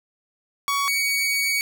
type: tone pair in turn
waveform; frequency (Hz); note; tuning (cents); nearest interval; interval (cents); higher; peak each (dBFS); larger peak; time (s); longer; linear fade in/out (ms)
sawtooth; 1124 / 2248; C#6 / C#7; +24 / +24; octave; 1200; second; -17 / -17; neither; 0.68-0.88 / 0.88-1.61; second; 0
effects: none